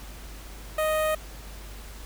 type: tone with notch filter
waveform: sawtooth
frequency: 622.3 Hz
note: D#5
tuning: in tune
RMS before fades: -25 dBFS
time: 0.78-1.15 s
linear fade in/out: 5 ms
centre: 5100 Hz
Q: 0.72
effects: added 50 Hz sine -40 dBFS peak until 2.05 s + pink hiss -46 dBFS RMS until 2.05 s